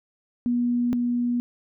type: tone pair in turn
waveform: sine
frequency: 241.9 / 241.9 Hz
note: B3 / B3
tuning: -36 / -36 cents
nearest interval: unison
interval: 0 cents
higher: neither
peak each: -20 / -21 dBFS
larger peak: first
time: 0.46-0.93 / 0.93-1.4 s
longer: neither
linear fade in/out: 0 ms
effects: none